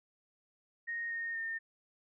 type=tone with pitch steps; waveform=sine; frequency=1861 / 1846 / 1819 Hz; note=A#6 / A#6 / A#6; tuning=-3 / -17 / -43 cents; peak=-35 dBFS; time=0.87-1.59 s; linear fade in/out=20 ms; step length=240 ms; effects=none